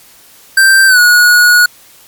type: tone with pitch glide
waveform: square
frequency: 1568 to 1454.6 Hz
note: G6 to F#6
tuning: 0 to -30 cents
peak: -4 dBFS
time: 0.57-1.66 s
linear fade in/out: 5 ms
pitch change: -130 cents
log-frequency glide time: 0.87-0.99 s
effects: white hiss -41 dBFS RMS until 2.07 s + MP3 96 kbps